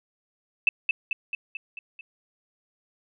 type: tone with echo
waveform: sine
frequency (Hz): 2637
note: E7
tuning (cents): 0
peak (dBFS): -15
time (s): 0.67-0.69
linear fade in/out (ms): 2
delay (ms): 220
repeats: 6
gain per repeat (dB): -4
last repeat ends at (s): 2.01
effects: none